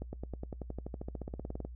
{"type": "accelerating click train", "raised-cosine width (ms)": 2, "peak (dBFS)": -26, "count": 23, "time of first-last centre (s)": [0.02, 1.65], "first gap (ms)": 110, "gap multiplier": 0.96, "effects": ["noise-tail reverb RT60 0.1 s tail -21 dB re dry", "added 60 Hz sine -43 dBFS peak until 1.75 s"]}